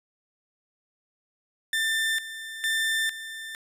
30% pulse tone with tremolo, 1786 Hz, A6, 25 cents sharp, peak -21 dBFS, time 1.73-3.55 s, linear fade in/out 2 ms, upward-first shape square, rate 1.1 Hz, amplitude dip 75%, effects resampled to 32000 Hz

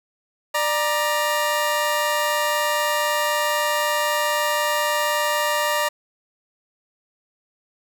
20% pulse tone pair together, 594.7 / 944 Hz, D5 / A#5, +22 / +22 cents, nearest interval minor sixth, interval 800 cents, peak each -17 / -18 dBFS, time 0.54-5.89 s, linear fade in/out 10 ms, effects none

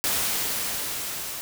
white noise with level ramp, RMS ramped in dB -24 to -34 dBFS, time 0.04-1.41 s, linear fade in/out 0 ms, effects none

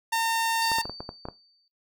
sawtooth tone, 910 Hz, A#5, 42 cents flat, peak -19 dBFS, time 0.12-0.82 s, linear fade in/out 10 ms
sine tone with exponential decay, 4586 Hz, D8, 42 cents flat, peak -27 dBFS, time 0.62-1.68 s, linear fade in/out 1 ms, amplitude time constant 230 ms
clicks, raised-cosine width 1 ms, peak -20 dBFS, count 8, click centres 0.717 / 0.785 / 0.855 / 0.896 / 1.005 / 1.091 / 1.254 / 1.286 s
effects noise-tail reverb RT60 0.2 s tail -18 dB re dry

